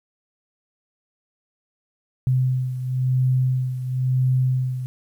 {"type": "beating tone pair", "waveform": "sine", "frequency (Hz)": [128.3, 129.28], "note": ["C3", "C3"], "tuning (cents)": [-34, -20], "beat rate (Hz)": 0.98, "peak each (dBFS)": [-19, -25], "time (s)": [2.27, 4.86], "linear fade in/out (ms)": 0, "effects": ["9-bit"]}